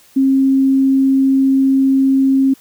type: tone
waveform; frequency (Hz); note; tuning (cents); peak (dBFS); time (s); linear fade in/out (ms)
sine; 268.5; C4; +45; -9; 0.16-2.54; 10
effects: white hiss -48 dBFS RMS until 2.6 s